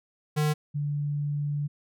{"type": "tone pair in turn", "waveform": ["square", "sine"], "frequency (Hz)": [151.2, 145.67], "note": ["D#3", "D3"], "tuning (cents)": [-49, -14], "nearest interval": "minor second", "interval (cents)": 65, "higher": "first", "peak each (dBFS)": [-23, -26], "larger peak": "first", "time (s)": [[0.36, 0.54], [0.74, 1.68]], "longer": "second", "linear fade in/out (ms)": 20, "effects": []}